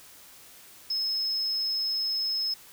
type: tone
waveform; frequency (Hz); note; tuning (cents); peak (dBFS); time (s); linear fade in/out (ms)
sine; 5180; E8; -31; -24; 0.9-2.54; 5
effects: tanh soft clip ceiling -24 dBFS + white hiss -51 dBFS RMS until 2.72 s